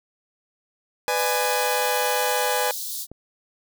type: chord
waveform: sawtooth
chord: G# diminished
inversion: first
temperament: just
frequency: 498.4 / 598 / 830.6 Hz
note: B4 / D5 / G#5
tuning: +16 / +31 / 0 cents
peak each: -21 / -25 / -21 dBFS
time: 1.08-2.71 s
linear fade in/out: 0 ms
type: high-pass noise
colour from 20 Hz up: white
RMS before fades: -31 dBFS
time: 1.14-3.07 s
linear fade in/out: 50 ms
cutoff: 3600 Hz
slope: 48 dB/octave
type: click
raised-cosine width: 2 ms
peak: -25 dBFS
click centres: 3.116 s
effects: none